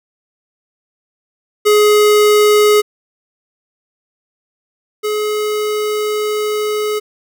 square tone pair in turn, 419.8 / 423.5 Hz, G#4 / G#4, +19 / +34 cents, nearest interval unison, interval 15 cents, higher second, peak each -8 / -16 dBFS, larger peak first, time 1.65-2.82 / 5.03-7 s, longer second, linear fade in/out 20 ms, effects none

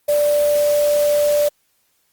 sine tone in noise, 587.3 Hz, D5, in tune, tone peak -13 dBFS, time 0.08-1.49 s, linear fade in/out 10 ms, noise white, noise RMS -29 dBFS, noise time 0.08-1.49 s, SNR +13 dB, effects white hiss -64 dBFS RMS until 2.12 s + Opus 32 kbps

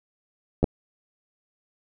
clicks, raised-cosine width 2 ms, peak -7 dBFS, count 2, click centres 0.63 / 0.642 s, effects none

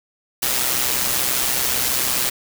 white noise with amplitude modulation, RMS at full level -18 dBFS, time 0.42-2.3 s, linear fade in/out 10 ms, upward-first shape sine, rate 127 Hz, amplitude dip 55%, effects none

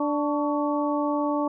harmonic tone with a mistuned harmonic, 293.7 Hz, D4, in tune, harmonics 1 / 2 / 3 / 4, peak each -25 / -28 / -30 / -31 dBFS, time 0-1.48 s, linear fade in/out 5 ms, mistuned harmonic 4, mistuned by -76 cents, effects none

